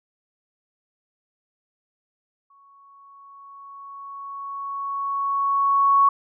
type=tone with exponential growth; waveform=sine; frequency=1111 Hz; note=C#6; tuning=4 cents sharp; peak=-12 dBFS; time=2.5-6.09 s; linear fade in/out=5 ms; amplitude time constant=780 ms; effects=none